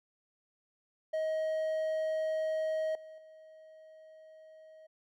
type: tone with level steps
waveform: triangle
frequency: 631 Hz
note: D#5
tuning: 24 cents sharp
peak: -28 / -45 / -50 dBFS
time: 1.13-4.87 s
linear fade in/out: 10 ms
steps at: 2.95 / 3.18 s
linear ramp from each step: 2 ms
effects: none